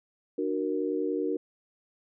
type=chord; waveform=sine; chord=D augmented; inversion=none; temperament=equal with one note detuned; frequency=299.5 / 370 / 466.2 Hz; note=D4 / F#4 / A#4; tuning=+34 / 0 / 0 cents; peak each=-31 dBFS; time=0.38-1.37 s; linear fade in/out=5 ms; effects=none